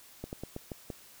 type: slowing click train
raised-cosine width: 2 ms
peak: -24 dBFS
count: 6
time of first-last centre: 0.24-0.902 s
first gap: 89 ms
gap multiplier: 1.2
effects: white hiss -55 dBFS RMS until 1.2 s